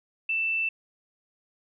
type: tone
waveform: sine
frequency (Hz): 2660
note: E7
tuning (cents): +15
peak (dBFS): -24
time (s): 0.29-0.69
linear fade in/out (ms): 5
effects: none